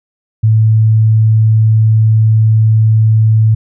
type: tone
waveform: sine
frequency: 110 Hz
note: A2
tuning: in tune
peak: -5 dBFS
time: 0.43-3.55 s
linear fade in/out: 10 ms
effects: none